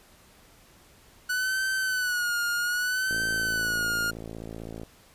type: tone with vibrato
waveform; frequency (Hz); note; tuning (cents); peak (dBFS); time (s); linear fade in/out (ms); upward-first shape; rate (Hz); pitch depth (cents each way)
45% pulse; 1480; F#6; 0; -25; 1.29-4.11; 10; sine; 0.64; 74
type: click train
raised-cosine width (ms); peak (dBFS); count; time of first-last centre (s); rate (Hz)
2; -25; 97; 3.11-4.834; 55.7
effects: pink hiss -56 dBFS RMS until 5.14 s + resampled to 32000 Hz